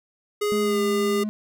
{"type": "tone with pitch glide", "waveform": "square", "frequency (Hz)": [415.3, 403.5], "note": ["G#4", "G#4"], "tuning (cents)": [0, -50], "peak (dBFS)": -22, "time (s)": [0.41, 1.24], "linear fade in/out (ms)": 10, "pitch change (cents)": -50, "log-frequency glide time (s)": [0.61, 0.8]}
{"type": "tone", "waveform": "triangle", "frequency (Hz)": 212.1, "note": "G#3", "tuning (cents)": 37, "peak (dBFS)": -23, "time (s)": [0.52, 1.29], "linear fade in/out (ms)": 0}
{"effects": []}